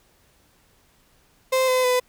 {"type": "tone with pitch steps", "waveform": "35% pulse", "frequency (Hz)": [520, 510.2, 500.5], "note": ["C5", "C5", "B4"], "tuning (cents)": [-11, -44, 23], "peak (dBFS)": -16, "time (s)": [1.52, 2], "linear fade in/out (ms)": 10, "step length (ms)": 160, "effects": ["pink hiss -60 dBFS RMS until 2.08 s"]}